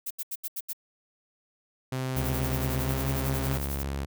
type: noise bursts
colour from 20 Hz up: violet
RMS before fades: -33 dBFS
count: 6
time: 0.06-0.732 s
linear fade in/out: 10 ms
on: 47 ms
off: 78 ms
type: tone with pitch glide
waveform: sawtooth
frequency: 130 to 133.73 Hz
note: C3 to C3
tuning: -11 to +38 cents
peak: -25 dBFS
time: 1.92-3.58 s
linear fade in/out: 5 ms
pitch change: +49 cents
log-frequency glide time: 2.81-2.95 s
type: tone with vibrato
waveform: sawtooth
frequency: 69.3 Hz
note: C#2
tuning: in tune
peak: -26 dBFS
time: 2.15-4.06 s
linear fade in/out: 20 ms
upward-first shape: sine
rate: 17 Hz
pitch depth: 37 cents each way
type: noise with tremolo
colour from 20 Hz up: violet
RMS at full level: -35 dBFS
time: 2.16-3.83 s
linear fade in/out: 10 ms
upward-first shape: sine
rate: 11 Hz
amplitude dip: 70%
effects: none